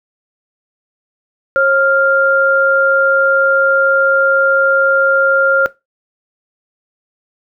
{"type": "tone pair together", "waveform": "sine", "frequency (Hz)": [541.1, 1396.9], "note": ["C#5", "F6"], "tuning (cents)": [-42, 0], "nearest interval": "octave + major third", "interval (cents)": 1642, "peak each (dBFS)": -11, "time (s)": [1.56, 5.66], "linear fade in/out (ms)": 0, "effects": ["noise-tail reverb RT60 0.2 s tail -18 dB re dry"]}